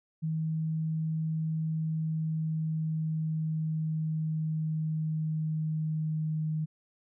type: tone with pitch glide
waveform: sine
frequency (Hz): 158.9 to 155.99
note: D#3 to D#3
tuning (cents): +37 to +5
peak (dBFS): -28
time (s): 0.22-6.66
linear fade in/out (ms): 20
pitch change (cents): -32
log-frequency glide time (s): 1.68-6.5
effects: none